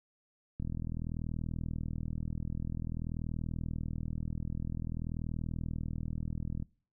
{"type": "click train", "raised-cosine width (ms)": 5, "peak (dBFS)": -25, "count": 245, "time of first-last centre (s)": [0.6, 6.625], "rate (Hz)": 40.5, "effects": ["noise-tail reverb RT60 0.4 s tail -22 dB re dry"]}